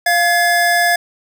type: tone pair together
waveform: square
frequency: 697.6 / 1700 Hz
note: F5 / G#6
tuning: -2 / +40 cents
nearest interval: octave + minor third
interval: 1542 cents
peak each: -15 dBFS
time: 0.06-0.96 s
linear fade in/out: 5 ms
effects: none